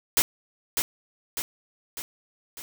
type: noise with echo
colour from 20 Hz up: white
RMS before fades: -20 dBFS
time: 0.17-0.22 s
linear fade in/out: 0 ms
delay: 600 ms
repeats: 4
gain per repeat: -5 dB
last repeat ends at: 2.62 s
effects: none